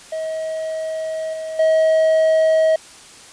triangle tone with level steps, 637 Hz, D#5, 41 cents sharp, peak -20 / -23 / -10 dBFS, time 0.12-2.76 s, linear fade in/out 5 ms, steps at 1.33 / 1.59 s, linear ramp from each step 5 ms, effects white hiss -42 dBFS RMS until 3.32 s + resampled to 22050 Hz

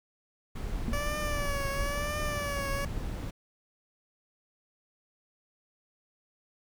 brown noise, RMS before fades -34 dBFS, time 0.55-3.31 s, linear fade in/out 10 ms
sine tone with exponential decay, 230 Hz, A#3, 23 cents flat, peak -27 dBFS, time 0.88-1.06 s, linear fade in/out 0 ms, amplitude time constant 39 ms
15% pulse tone with vibrato, 576 Hz, D5, 34 cents flat, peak -26 dBFS, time 0.93-2.85 s, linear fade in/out 2 ms, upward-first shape triangle, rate 0.99 Hz, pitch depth 78 cents each way
effects none

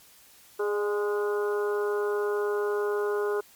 harmonic tone with a mistuned harmonic, 206.8 Hz, G#3, 7 cents flat, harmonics 2 / 3 / 4 / 5 / 6 / 7, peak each -25 / -40 / -40 / -38 / -39 / -38 dBFS, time 0.59-3.41 s, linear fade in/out 10 ms, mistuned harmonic 3, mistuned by -44 cents, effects white hiss -55 dBFS RMS until 3.55 s + MP3 96 kbps

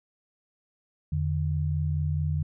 sine tone pair together, 84.93 / 149.6 Hz, F2 / D3, -48 / +32 cents, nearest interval minor seventh, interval 980 cents, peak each -27 dBFS, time 1.12-2.43 s, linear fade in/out 5 ms, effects none

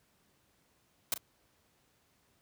white noise with echo, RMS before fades -30 dBFS, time 1.12-1.14 s, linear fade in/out 2 ms, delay 38 ms, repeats 1, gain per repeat -12 dB, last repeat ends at 1.178 s, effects pink hiss -71 dBFS RMS until 2.41 s + high-pass 60 Hz 12 dB/octave

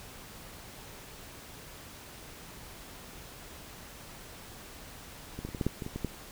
clicks, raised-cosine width 3 ms, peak -25 / -23 / -29 / -24 / -17 / -14 / -23 / -24 / -22 / -17 dBFS, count 10, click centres 5.39 / 5.45 / 5.489 / 5.548 / 5.612 / 5.666 / 5.822 / 5.864 / 5.96 / 6.047 s, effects pink hiss -48 dBFS RMS until 6.31 s

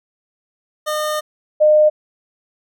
25% pulse / sine tone pair in turn, 609 / 609 Hz, D#5 / D#5, -37 / -37 cents, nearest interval unison, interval 0 cents, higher neither, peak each -15 / -8 dBFS, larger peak second, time 0.86-1.21 / 1.6-1.9 s, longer first, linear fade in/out 20 ms, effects none

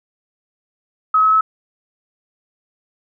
sine tone with pitch steps, 1278 / 1286.9 / 1295.8 Hz, D#6 / E6 / E6, +46 / -42 / -30 cents, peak -10 dBFS, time 1.14-1.41 s, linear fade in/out 5 ms, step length 90 ms, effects none

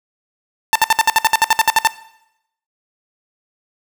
sawtooth tone bursts, 892 Hz, A5, 23 cents sharp, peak -5 dBFS, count 14, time 0.73-1.873 s, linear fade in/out 0 ms, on 25 ms, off 61 ms, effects noise-tail reverb RT60 0.8 s tail -18 dB re dry

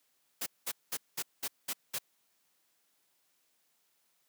white noise bursts, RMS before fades -35 dBFS, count 7, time 0.41-1.988 s, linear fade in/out 10 ms, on 54 ms, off 200 ms, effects white hiss -74 dBFS RMS until 4.28 s + high-pass 150 Hz 12 dB/octave

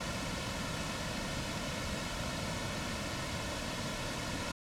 pink noise with comb filter, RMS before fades -37 dBFS, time 0-4.52 s, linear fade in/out 10 ms, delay 2.5 ms, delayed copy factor -0.55, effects low-pass 7000 Hz 12 dB/octave

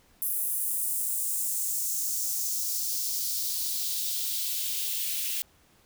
blue noise with high-pass filter sweep, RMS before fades -30 dBFS, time 0.22-5.42 s, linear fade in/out 0 ms, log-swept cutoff 11000 to 2600 Hz, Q 2, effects pink hiss -62 dBFS RMS until 5.85 s

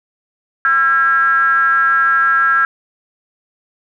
triangle ring-modulated tone, 143 Hz, D3, 46 cents flat, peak -5 dBFS, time 0.65-2.65 s, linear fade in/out 0 ms, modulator 1490 Hz, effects none

